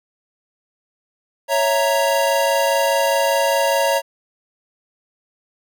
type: chord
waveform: square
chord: A# diminished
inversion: first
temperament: equal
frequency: 554.4 / 659.3 / 932.3 Hz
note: C#5 / E5 / A#5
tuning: 0 / 0 / 0 cents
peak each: -19 / -22 / -21 dBFS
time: 1.48-4.02 s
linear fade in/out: 50 ms
effects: none